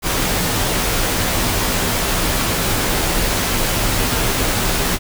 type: noise with comb filter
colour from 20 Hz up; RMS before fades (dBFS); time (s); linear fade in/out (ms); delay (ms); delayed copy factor
pink; -18; 0.02-4.99; 50; 14; -0.5
effects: none